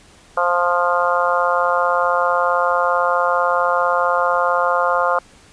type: harmonic tone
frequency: 175.5 Hz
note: F3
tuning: 9 cents sharp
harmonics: 3 / 4 / 5 / 6 / 7 / 8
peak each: -20 / -22 / -24 / -21 / -21 / -23 dBFS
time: 0.37-5.19 s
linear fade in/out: 5 ms
effects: pink hiss -48 dBFS RMS until 5.52 s + resampled to 22050 Hz